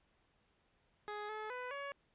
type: tone with pitch steps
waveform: 15% pulse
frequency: 417.8 / 430.4 / 498.7 / 562 Hz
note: G#4 / A4 / B4 / C#5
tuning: +10 / -38 / +17 / +24 cents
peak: -35 dBFS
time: 1.08-1.92 s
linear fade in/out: 0 ms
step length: 210 ms
effects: pink hiss -75 dBFS RMS until 2.14 s + resampled to 8000 Hz